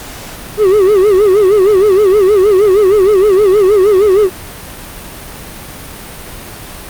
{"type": "tone with vibrato", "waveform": "triangle", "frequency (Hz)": 397.7, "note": "G4", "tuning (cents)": 25, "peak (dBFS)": -3, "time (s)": [0.57, 4.3], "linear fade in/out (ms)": 50, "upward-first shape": "sine", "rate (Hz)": 6.4, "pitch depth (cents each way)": 140, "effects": ["pink hiss -28 dBFS RMS until 6.89 s", "Opus 48 kbps"]}